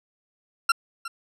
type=tone with echo; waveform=40% pulse; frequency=1365 Hz; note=F6; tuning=40 cents flat; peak=-15 dBFS; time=0.69-0.72 s; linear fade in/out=5 ms; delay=360 ms; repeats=1; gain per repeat=-15 dB; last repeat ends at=1.08 s; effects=low-pass 10000 Hz 12 dB/octave